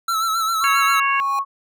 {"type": "tone with vibrato", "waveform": "square", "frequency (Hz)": 1325, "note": "E6", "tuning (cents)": 9, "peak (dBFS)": -19, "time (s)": [0.08, 1], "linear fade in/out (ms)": 5, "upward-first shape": "sine", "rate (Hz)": 7.5, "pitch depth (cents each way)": 50}
{"type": "tone with pitch glide", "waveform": "sine", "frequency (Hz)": [1111, 1102.7], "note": ["C#6", "C#6"], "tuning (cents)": [4, -9], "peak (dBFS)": -18, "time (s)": [0.6, 1.45], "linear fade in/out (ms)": 50, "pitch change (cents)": -13, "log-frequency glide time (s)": [0.96, 1.17]}
{"type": "harmonic tone", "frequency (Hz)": 552, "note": "C#5", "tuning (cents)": -7, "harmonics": [3, 4, 5], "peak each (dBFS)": [-24, -24, -24], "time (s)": [0.64, 1.2], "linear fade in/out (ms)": 0}
{"type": "tone with exponential growth", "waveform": "square", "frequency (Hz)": 820, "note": "G#5", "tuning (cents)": -22, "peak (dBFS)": -26, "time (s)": [0.93, 1.39], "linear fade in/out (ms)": 1, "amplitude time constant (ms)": 100}
{"effects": []}